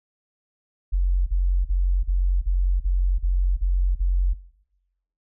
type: tone bursts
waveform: sine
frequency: 45.37 Hz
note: F#1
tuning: 33 cents flat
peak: -17 dBFS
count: 9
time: 0.92-4.342 s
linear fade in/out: 20 ms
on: 350 ms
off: 34 ms
effects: noise-tail reverb RT60 0.9 s tail -20 dB re dry